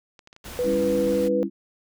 clicks, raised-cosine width 0.2 ms, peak -30 dBFS, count 11, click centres 0.192 / 0.274 / 0.329 / 0.364 / 0.443 / 0.686 / 0.729 / 0.789 / 0.834 / 0.908 / 0.978 s
pink noise, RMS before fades -38 dBFS, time 0.44-1.29 s, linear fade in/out 20 ms
sine tone, 493.9 Hz, B4, in tune, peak -21 dBFS, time 0.59-1.43 s, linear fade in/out 0 ms
sine chord, C# diminished, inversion second, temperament just, 199.57 / 277.2 / 332.6 Hz, G3 / C#4 / E4, +31 / 0 / +16 cents, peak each -27 / -29 / -27 dBFS, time 0.63-1.5 s, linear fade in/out 50 ms
effects none

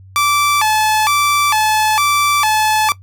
sawtooth tone with vibrato, 1003 Hz, B5, 26 cents sharp, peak -8 dBFS, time 0.16-2.92 s, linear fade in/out 0 ms, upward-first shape square, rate 1.1 Hz, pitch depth 260 cents each way, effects noise-tail reverb RT60 0.1 s tail -18 dB re dry + added 95 Hz sine -37 dBFS peak until 3.02 s

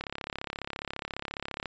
click train, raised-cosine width 0.3 ms, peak -18 dBFS, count 58, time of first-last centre 0.01-1.657 s, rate 34.6 Hz, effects resampled to 16000 Hz

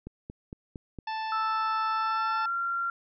click train, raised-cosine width 3 ms, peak -26 dBFS, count 5, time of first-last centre 0.07-0.987 s, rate 4.36 Hz
harmonic tone, 880 Hz, A5, in tune, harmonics 1 / 2 / 3 / 4 / 5 / 6, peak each -31 / -40 / -43 / -47 / -48 / -48 dBFS, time 1.07-2.46 s, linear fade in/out 5 ms
sine tone with pitch glide, 1318.5 to 1377.7 Hz, E6 to F6, 0 to -24 cents, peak -27 dBFS, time 1.32-2.9 s, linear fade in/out 2 ms, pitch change +76 cents, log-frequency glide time 1.89-2.52 s
effects none

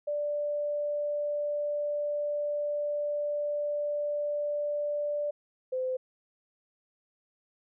sine tone pair in turn, 587.3 / 514.1 Hz, D5 / C5, 0 / -31 cents, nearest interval major second, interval 231 cents, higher first, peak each -28 dBFS, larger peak neither, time 0.07-5.31 / 5.72-5.97 s, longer first, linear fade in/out 10 ms, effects none

